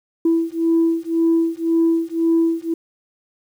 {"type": "beating tone pair", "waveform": "sine", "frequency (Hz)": [329.6, 331.5], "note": ["E4", "E4"], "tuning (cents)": [0, 10], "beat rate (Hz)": 1.9, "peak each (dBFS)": -17, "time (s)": [0.25, 2.74], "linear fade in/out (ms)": 5, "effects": ["tanh soft clip ceiling -9 dBFS", "8-bit"]}